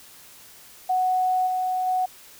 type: tone with level steps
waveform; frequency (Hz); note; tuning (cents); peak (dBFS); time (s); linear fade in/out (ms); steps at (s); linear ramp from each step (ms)
sine; 740; F#5; 0; -19 / -22 / -20; 0.89-2.06; 10; 1.46 / 1.86; 20
effects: white hiss -48 dBFS RMS until 2.39 s